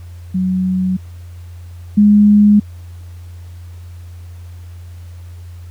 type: tone pair in turn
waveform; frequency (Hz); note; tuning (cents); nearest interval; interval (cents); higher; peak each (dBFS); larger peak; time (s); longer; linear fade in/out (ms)
sine; 185.5 / 207.4; F#3 / G#3; +5 / -2; major second; 193; second; -13 / -5; second; 0.34-0.97 / 1.97-2.6; neither; 10
effects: added 87 Hz sine -30 dBFS peak until 5.7 s + pink hiss -50 dBFS RMS until 5.7 s